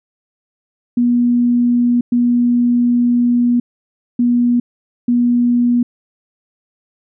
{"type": "tone bursts at uneven times", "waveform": "sine", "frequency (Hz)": 241.6, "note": "B3", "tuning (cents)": -38, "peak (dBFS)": -10, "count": 4, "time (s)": [[0.97, 2.01], [2.12, 3.6], [4.19, 4.6], [5.08, 5.83]], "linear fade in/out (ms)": 5, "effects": []}